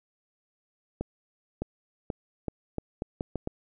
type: accelerating click train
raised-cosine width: 2 ms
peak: -17 dBFS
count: 9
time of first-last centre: 1.01-3.474 s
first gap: 610 ms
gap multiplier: 0.79
effects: none